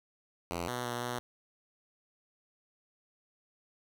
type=tone with pitch steps; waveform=5% pulse; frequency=86 / 123.1 / 120.6 / 122.1 Hz; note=F2 / B2 / B2 / B2; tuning=-26 / -5 / -41 / -19 cents; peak=-23 dBFS; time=0.51-1.19 s; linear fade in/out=0 ms; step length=170 ms; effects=none